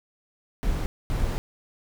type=noise bursts at uneven times; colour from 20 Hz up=brown; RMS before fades=-25 dBFS; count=2; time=0.63-0.86 / 1.1-1.38 s; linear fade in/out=0 ms; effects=none